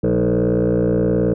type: tone with frequency modulation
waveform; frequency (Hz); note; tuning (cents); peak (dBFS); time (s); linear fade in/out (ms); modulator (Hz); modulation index
sine; 314.6; D#4; +19; -12; 0.03-1.34; 10; 59; 3.6
effects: tanh soft clip ceiling -12 dBFS